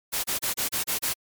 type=noise bursts; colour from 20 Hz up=white; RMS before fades=-27 dBFS; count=7; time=0.12-1.14 s; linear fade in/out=20 ms; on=120 ms; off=30 ms; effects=MP3 96 kbps